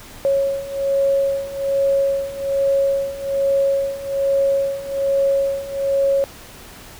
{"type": "beating tone pair", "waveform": "sine", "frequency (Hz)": [550, 551.2], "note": ["C#5", "C#5"], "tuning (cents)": [-14, -10], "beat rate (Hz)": 1.2, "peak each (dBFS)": [-21, -18], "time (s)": [0.25, 6.24], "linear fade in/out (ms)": 0, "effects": ["pink hiss -40 dBFS RMS until 6.99 s"]}